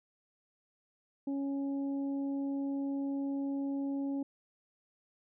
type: harmonic tone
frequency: 277.2 Hz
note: C#4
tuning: in tune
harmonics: 1 / 2 / 3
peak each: -32 / -46 / -52 dBFS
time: 1.27-4.23 s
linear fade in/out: 5 ms
effects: none